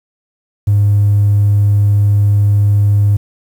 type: tone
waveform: triangle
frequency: 102.3 Hz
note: G#2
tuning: 26 cents flat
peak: -4 dBFS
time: 0.67-3.17 s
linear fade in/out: 10 ms
effects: tanh soft clip ceiling -4 dBFS + 7-bit